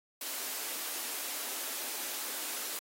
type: high-pass noise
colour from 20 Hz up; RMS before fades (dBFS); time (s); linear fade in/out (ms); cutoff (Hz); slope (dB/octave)
white; -38; 0.21-2.79; 2; 240; 48
effects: AAC 48 kbps